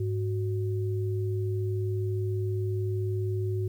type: tone pair together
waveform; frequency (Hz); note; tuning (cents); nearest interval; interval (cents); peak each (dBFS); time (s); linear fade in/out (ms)
sine; 103.1 / 370.2; G#2 / F#4; -12 / +1; octave + minor seventh; 2213; -27 / -33; 0-3.68; 5
effects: 10-bit